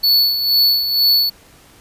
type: tone with tremolo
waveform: square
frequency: 4435 Hz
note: C#8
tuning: in tune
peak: -10 dBFS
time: 0.03-1.3 s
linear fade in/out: 10 ms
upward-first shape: sine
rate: 2.1 Hz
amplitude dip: 60%
effects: pink hiss -47 dBFS RMS until 1.8 s + resampled to 32000 Hz